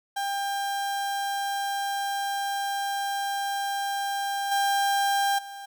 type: tone with level steps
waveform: 35% pulse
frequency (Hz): 797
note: G5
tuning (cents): +28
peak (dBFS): -25 / -20 / -36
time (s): 0.16-5.66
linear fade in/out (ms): 10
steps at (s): 4.51 / 5.38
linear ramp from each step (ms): 10
effects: none